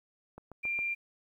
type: click train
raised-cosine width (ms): 1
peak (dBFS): -32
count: 4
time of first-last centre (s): 0.38-0.79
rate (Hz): 7.32
type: tone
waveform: sine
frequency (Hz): 2381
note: D7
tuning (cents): +23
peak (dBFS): -30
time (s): 0.63-0.95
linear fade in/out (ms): 20
effects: 11-bit